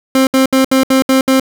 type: tone bursts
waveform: 30% pulse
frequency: 264.2 Hz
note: C4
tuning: 17 cents sharp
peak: -5 dBFS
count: 7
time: 0.15-1.398 s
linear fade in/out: 2 ms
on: 120 ms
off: 68 ms
effects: none